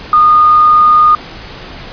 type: tone with tanh clipping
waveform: triangle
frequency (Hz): 1226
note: D#6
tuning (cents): -26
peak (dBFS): -3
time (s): 0.13-1.15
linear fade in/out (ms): 2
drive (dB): 2
effects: pink hiss -29 dBFS RMS until 1.92 s + resampled to 11025 Hz